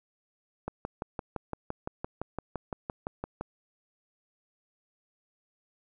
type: click train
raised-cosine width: 1 ms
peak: -19 dBFS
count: 17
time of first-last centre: 0.68-3.41 s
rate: 5.86 Hz
effects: none

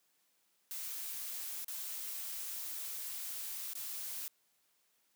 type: noise with dropouts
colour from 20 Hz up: blue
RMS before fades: -42 dBFS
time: 0.71-4.28 s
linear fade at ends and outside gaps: 0 ms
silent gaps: 1.645-1.682 / 3.734-3.753 s
effects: white hiss -75 dBFS RMS until 5.15 s + high-pass 150 Hz 12 dB/octave

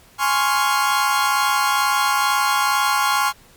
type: chord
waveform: 40% pulse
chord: Db major seventh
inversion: second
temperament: equal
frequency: 830.6 / 1046.5 / 1108.7 / 1396.9 Hz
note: Ab5 / C6 / Db6 / F6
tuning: 0 / 0 / 0 / 0 cents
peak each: -21 dBFS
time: 0.18-3.33 s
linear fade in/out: 50 ms
effects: pink hiss -50 dBFS RMS until 3.56 s + MP3 96 kbps

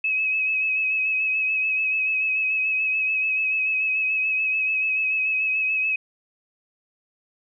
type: tone with vibrato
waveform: sine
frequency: 2564 Hz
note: E7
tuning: 49 cents flat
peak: -20 dBFS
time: 0.04-5.96 s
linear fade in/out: 5 ms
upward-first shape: sine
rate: 6.9 Hz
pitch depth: 31 cents each way
effects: none

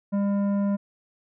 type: tone with tanh clipping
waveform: triangle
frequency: 200.7 Hz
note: G3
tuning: 41 cents sharp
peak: -23 dBFS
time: 0.12-0.77 s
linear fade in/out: 20 ms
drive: 15 dB
effects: none

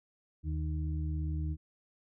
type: harmonic tone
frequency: 77.4 Hz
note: D#2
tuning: 9 cents flat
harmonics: 1 / 2 / 4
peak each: -32 / -38 / -44 dBFS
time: 0.43-1.57 s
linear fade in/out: 50 ms
effects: none

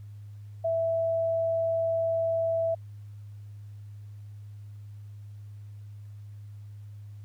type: tone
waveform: sine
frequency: 659.3 Hz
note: E5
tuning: in tune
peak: -24 dBFS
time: 0.64-2.75 s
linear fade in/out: 10 ms
effects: added 103 Hz sine -41 dBFS peak until 7.24 s + pink hiss -68 dBFS RMS until 7.24 s

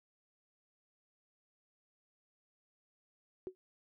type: tone with exponential decay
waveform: sine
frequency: 372.1 Hz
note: F#4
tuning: 10 cents sharp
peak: -34 dBFS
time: 3.47-3.55 s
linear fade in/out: 0 ms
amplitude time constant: 16 ms
effects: none

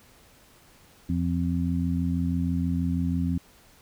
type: harmonic tone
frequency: 86.2 Hz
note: F2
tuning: 22 cents flat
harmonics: 1 / 2 / 3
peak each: -28 / -27 / -28 dBFS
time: 1.09-3.38 s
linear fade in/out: 5 ms
effects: pink hiss -56 dBFS RMS until 3.81 s

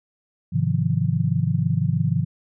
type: chord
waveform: sine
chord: F minor seventh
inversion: first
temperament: just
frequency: 104.77 / 130.96 / 157.15 / 174.61 Hz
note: Ab2 / C3 / Eb3 / F3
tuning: +16 / +2 / +18 / 0 cents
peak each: -25 / -23 / -23 / -25 dBFS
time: 0.52-2.25 s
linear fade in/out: 20 ms
effects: none

